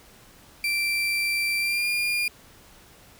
35% pulse tone with pitch glide, 2349 to 2415 Hz, D7 to D7, 0 to +48 cents, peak -21 dBFS, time 0.64-2.28 s, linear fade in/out 2 ms, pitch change +48 cents, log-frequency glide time 1.59-1.87 s, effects pink hiss -52 dBFS RMS until 3.19 s

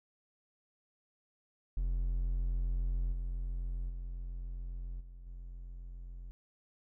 triangle tone with level steps, 43.65 Hz, F1, in tune, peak -28 / -32 / -36 / -45 / -41 dBFS, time 1.77-6.31 s, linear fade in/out 0 ms, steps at 3.12 / 3.89 / 5 / 5.26 s, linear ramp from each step 10 ms, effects none

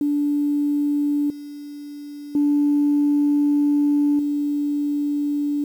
sine tone with level steps, 290.6 Hz, D4, 18 cents flat, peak -17 / -32 / -14 / -19 dBFS, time 0.01-5.64 s, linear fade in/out 2 ms, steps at 1.3 / 2.35 / 4.19 s, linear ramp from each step 2 ms, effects tanh soft clip ceiling -11 dBFS + 8-bit

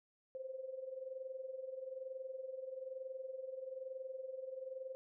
sine tone with amplitude modulation, 523.3 Hz, C5, in tune, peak -40 dBFS, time 0.35-4.95 s, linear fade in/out 0 ms, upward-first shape sine, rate 21.1 Hz, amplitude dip 70%, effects none

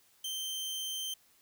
sawtooth tone, 3122 Hz, G7, 8 cents flat, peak -32 dBFS, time 0.24-1.14 s, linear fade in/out 5 ms, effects white hiss -66 dBFS RMS until 1.41 s

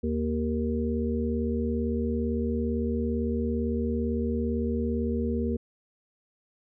harmonic tone, 77.78 Hz, D#2, in tune, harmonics 1 / 3 / 5 / 6, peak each -30 / -28 / -34 / -33 dBFS, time 0.03-5.57 s, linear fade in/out 10 ms, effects none

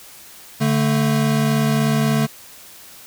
square tone pair together, 145.7 / 222.1 Hz, D3 / A3, -13 / +16 cents, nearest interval perfect fifth, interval 729 cents, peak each -19 dBFS, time 0.6-2.27 s, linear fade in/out 20 ms, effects white hiss -42 dBFS RMS until 3.06 s

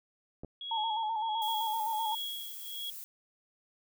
clicks, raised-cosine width 2 ms, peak -30 dBFS, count 2, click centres 0.435 / 0.447 s
sine tone with tremolo, 3322 Hz, G#7, in tune, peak -34 dBFS, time 0.61-2.9 s, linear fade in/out 2 ms, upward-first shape triangle, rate 1.4 Hz, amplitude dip 95%
sine tone with vibrato, 881 Hz, A5, 2 cents sharp, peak -30 dBFS, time 0.71-2.15 s, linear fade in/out 5 ms, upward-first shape square, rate 7.8 Hz, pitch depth 51 cents each way
violet noise, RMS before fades -44 dBFS, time 1.42-3.04 s, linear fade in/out 0 ms
effects none

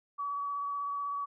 sine tone with vibrato, 1138 Hz, C#6, 45 cents sharp, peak -32 dBFS, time 0.18-1.26 s, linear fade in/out 20 ms, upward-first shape sine, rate 16 Hz, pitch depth 13 cents each way, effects none

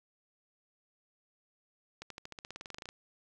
accelerating click train, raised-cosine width 0.2 ms, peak -26 dBFS, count 17, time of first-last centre 2.02-2.889 s, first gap 83 ms, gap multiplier 0.94, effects none

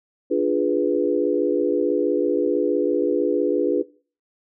sine chord, D diminished seventh, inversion none, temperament equal, 293.7 / 349.2 / 415.3 / 493.9 Hz, D4 / F4 / Ab4 / Cb5, 0 / 0 / 0 / 0 cents, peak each -23 dBFS, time 0.3-3.83 s, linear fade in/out 20 ms, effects noise-tail reverb RT60 0.4 s tail -20 dB re dry

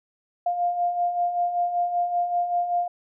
sine beating tone pair, 698.5 / 703.7 Hz, F5 / F5, 0 / +13 cents, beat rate 5.2 Hz, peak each -30 / -22 dBFS, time 0.46-2.88 s, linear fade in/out 5 ms, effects none

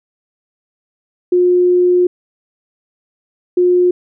sine tone bursts at uneven times, 358.1 Hz, F4, 43 cents sharp, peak -8 dBFS, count 2, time 1.32-2.07 / 3.57-3.91 s, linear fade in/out 5 ms, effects none

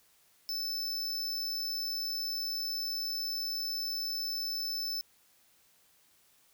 square tone, 5274 Hz, E8, in tune, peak -33 dBFS, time 0.49-5.01 s, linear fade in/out 0 ms, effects white hiss -66 dBFS RMS until 6.53 s

